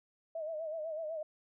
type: tone with vibrato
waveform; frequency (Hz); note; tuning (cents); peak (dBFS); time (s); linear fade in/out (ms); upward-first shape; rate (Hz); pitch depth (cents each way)
sine; 634; D#5; +32; -36; 0.35-1.23; 5; sine; 8; 79
effects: none